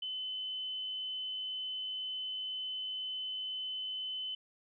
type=tone; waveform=sine; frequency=3034 Hz; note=F#7; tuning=43 cents sharp; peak=-36 dBFS; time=0.02-4.35 s; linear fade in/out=5 ms; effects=none